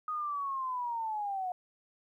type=linear sweep; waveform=sine; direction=down; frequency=1251 to 718 Hz; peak=-32 dBFS; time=0.08-1.52 s; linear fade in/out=2 ms; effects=12-bit